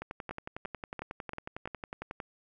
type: two click trains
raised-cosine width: 0.5 ms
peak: -23 / -23 dBFS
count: 25 / 5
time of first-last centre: 0.02-2.202 / 0.31-1.675 s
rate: 11 / 2.93 Hz
effects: none